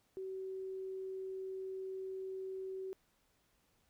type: tone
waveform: sine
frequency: 380 Hz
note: F#4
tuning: 46 cents sharp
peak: -40 dBFS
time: 0.17-2.93 s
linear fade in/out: 0 ms
effects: pink hiss -75 dBFS RMS until 3.89 s